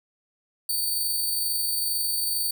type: tone with amplitude modulation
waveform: 5% pulse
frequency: 4553 Hz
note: C#8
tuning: 45 cents sharp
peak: -16 dBFS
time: 0.69-2.51 s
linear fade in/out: 5 ms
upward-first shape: sine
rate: 22.2 Hz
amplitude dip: 25%
effects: none

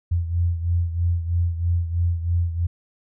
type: beating tone pair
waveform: sine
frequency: 85.3 / 88.4 Hz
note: F2 / F2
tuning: -40 / +22 cents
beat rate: 3.1 Hz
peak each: -20 / -26 dBFS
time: 0.11-2.67 s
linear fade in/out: 10 ms
effects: none

